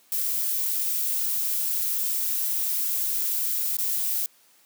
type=noise with dropouts; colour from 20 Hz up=violet; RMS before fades=-26 dBFS; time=0.12-4.26 s; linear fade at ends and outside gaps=1 ms; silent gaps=3.769-3.786 s; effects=white hiss -59 dBFS RMS until 4.65 s + high-pass 200 Hz 12 dB/octave